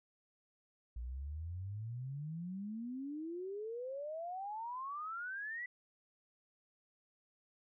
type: exponential sweep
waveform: sine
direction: up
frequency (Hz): 57 to 1995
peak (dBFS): -40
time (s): 0.96-5.66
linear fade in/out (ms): 5
effects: none